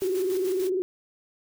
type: noise with tremolo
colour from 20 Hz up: white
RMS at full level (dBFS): -41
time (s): 0-0.7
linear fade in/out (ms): 20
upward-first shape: square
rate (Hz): 6.7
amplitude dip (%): 50
type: tone with vibrato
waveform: sine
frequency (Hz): 372.6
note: F#4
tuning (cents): +12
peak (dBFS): -23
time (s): 0.02-0.82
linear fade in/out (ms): 0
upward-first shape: square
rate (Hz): 20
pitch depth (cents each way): 67
effects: none